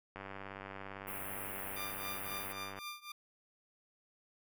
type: click train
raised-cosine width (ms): 0.5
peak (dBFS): -30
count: 258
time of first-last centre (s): 0.16-2.788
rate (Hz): 97.8
type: band-stop noise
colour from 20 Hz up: white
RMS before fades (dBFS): -44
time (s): 1.07-2.53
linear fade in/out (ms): 10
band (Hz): 2800 to 9800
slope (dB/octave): 48
type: tone with tremolo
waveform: 15% pulse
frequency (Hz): 1193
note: D6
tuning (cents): +27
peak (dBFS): -34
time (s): 1.76-3.12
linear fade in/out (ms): 5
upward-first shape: triangle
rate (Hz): 3.8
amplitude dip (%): 95
effects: none